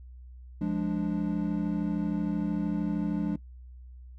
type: chord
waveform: triangle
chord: D diminished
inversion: first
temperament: equal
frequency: 174.61 / 207.7 / 293.7 Hz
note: F3 / Ab3 / D4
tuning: 0 / 0 / 0 cents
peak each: -29 dBFS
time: 0.61-3.36 s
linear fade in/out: 5 ms
effects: noise-tail reverb RT60 0.1 s tail -19 dB re dry + added 62 Hz sine -44 dBFS peak until 4.18 s

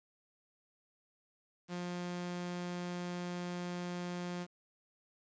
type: tone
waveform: sawtooth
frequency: 176.9 Hz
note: F3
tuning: 23 cents sharp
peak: -34 dBFS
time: 1.68-4.47 s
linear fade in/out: 50 ms
effects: resampled to 16000 Hz + 10-bit

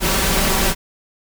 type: noise with comb filter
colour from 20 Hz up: pink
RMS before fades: -17 dBFS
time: 0-0.75 s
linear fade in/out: 50 ms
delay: 5.2 ms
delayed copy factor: +0.6
effects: none

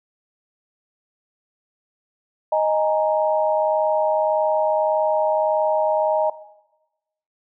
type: chord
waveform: sine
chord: D# suspended fourth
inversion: none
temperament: equal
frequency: 622.3 / 830.6 / 932.3 Hz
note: D#5 / G#5 / A#5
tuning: 0 / 0 / 0 cents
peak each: -18 / -23 / -23 dBFS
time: 2.52-6.3 s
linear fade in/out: 5 ms
effects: noise-tail reverb RT60 1.0 s tail -17 dB re dry

